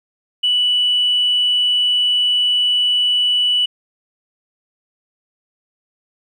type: tone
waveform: sine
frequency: 2960 Hz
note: F#7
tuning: in tune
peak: -12 dBFS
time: 0.43-3.66 s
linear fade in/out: 10 ms
effects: tanh soft clip ceiling -8 dBFS + 9-bit